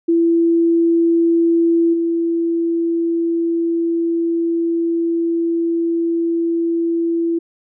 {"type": "tone with level steps", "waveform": "sine", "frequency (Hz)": 335, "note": "E4", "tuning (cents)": 28, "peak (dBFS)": [-11, -15], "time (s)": [0.08, 7.39], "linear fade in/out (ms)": 10, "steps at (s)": 1.93, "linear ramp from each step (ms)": 10, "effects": []}